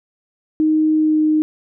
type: tone with pitch glide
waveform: sine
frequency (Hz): 311.1 to 308.6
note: D#4 to D#4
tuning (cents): 0 to -14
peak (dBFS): -12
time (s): 0.6-1.42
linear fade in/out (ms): 0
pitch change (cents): -14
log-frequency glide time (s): 0.96-1.19
effects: none